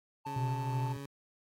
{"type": "tone", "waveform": "triangle", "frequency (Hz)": 884, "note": "A5", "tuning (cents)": 8, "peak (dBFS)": -36, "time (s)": [0.25, 0.93], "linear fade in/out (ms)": 10}
{"type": "tone with pitch glide", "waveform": "20% pulse", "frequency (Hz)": [138.4, 139.69], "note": ["C#3", "C#3"], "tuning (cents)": [-2, 14], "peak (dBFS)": -36, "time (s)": [0.26, 1.06], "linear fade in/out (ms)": 5, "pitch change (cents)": 16, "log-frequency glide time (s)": [0.74, 0.9]}
{"type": "tone with tremolo", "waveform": "triangle", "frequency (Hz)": 126, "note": "B2", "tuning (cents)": 35, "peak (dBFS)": -28, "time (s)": [0.36, 0.97], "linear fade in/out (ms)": 5, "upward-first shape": "sine", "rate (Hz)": 2.9, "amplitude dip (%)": 45}
{"effects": ["AAC 64 kbps"]}